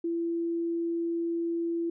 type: tone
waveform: sine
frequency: 336.7 Hz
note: E4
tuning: 37 cents sharp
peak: -27 dBFS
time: 0.04-1.9 s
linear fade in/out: 5 ms
effects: none